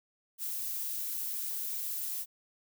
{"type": "noise", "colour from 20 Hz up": "violet", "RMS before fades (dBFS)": -36, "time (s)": [0.38, 2.26], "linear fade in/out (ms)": 50, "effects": []}